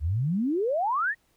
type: exponential sweep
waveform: sine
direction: up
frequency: 69.3 to 1923 Hz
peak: -23 dBFS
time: 0-1.15 s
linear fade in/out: 50 ms
effects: pink hiss -68 dBFS RMS until 1.36 s